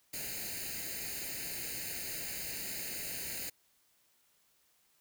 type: noise with comb filter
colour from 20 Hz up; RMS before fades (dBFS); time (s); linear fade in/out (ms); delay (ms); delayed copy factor
white; -40; 0.13-3.5; 10; 0.44; +0.85
effects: white hiss -71 dBFS RMS until 5 s